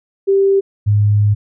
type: tone pair in turn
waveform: sine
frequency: 392 / 103.83 Hz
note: G4 / G#2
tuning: 0 / 0 cents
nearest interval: octave + major seventh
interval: 2300 cents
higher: first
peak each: -9 dBFS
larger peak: neither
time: 0.27-0.61 / 0.86-1.35 s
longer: second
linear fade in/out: 20 ms
effects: none